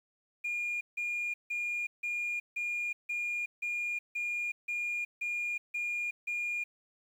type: tone bursts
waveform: sine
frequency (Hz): 2421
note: D#7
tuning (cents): -48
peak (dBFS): -30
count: 12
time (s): 0.44-6.64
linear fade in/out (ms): 10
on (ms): 370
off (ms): 160
effects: tanh soft clip ceiling -28 dBFS + 10-bit